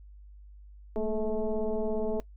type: tone with frequency modulation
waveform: sine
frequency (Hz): 210.4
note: G#3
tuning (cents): +23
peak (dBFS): -26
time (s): 0.96-2.2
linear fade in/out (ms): 0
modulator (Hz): 219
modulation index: 2
effects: noise-tail reverb RT60 0.1 s tail -22 dB re dry + added 50 Hz sine -47 dBFS peak until 2.36 s